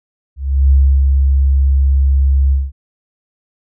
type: tone with ADSR envelope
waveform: sine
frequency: 68.1 Hz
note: C#2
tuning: 30 cents flat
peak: -5 dBFS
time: 0.36-2.72 s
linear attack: 350 ms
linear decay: 310 ms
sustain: -3 dB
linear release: 200 ms
effects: none